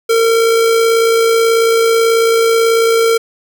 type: tone with amplitude modulation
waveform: square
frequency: 456.2 Hz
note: A#4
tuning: 37 cents flat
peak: -8 dBFS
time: 0.09-3.18 s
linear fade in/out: 10 ms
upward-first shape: sine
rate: 58.3 Hz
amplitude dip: 30%
effects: none